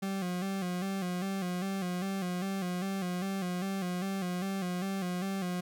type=tone with vibrato; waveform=40% pulse; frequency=186.5 Hz; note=F#3; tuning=14 cents sharp; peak=-31 dBFS; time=0.02-5.61 s; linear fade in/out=10 ms; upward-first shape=square; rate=2.5 Hz; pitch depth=72 cents each way; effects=none